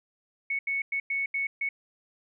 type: tone bursts at uneven times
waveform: sine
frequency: 2213 Hz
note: C#7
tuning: 3 cents flat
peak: -26 dBFS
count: 6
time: 0.5-0.59 / 0.67-0.82 / 0.92-1 / 1.1-1.26 / 1.34-1.47 / 1.61-1.69 s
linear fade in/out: 5 ms
effects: none